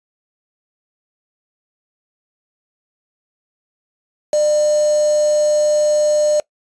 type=tone with quantisation; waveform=sine; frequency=601 Hz; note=D5; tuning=40 cents sharp; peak=-12 dBFS; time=4.33-6.4 s; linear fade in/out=2 ms; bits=4; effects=noise-tail reverb RT60 0.1 s tail -22 dB re dry + resampled to 22050 Hz